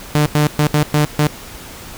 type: tone bursts at uneven times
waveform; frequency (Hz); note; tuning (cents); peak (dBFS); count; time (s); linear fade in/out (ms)
sawtooth; 149.4; D3; +30; -7; 6; 0.15-0.26 / 0.35-0.47 / 0.59-0.67 / 0.74-0.83 / 0.94-1.05 / 1.19-1.27; 0
effects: pink hiss -34 dBFS RMS until 1.97 s